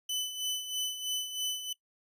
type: tone with tremolo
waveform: sawtooth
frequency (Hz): 3007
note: F#7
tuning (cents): +27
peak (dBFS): -26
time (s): 0.09-1.73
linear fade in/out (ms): 5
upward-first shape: sine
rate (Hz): 3.1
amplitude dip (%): 65
effects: noise-tail reverb RT60 0.1 s tail -20 dB re dry + resampled to 32000 Hz